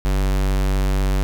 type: tone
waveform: square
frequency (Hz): 48.1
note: G1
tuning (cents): -32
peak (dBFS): -17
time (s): 0.05-1.23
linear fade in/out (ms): 0
effects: none